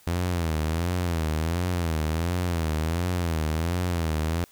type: tone with vibrato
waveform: sawtooth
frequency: 83.5 Hz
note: E2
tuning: 23 cents sharp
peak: -20 dBFS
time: 0.07-4.44 s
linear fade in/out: 0 ms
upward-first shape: sine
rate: 1.4 Hz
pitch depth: 130 cents each way
effects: white hiss -56 dBFS RMS until 4.51 s